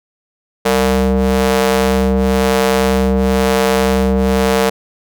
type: ring-modulated tone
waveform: sawtooth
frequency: 130.2 Hz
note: C3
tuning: 8 cents flat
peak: -4 dBFS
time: 0.65-4.7 s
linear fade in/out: 10 ms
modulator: 326 Hz
effects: none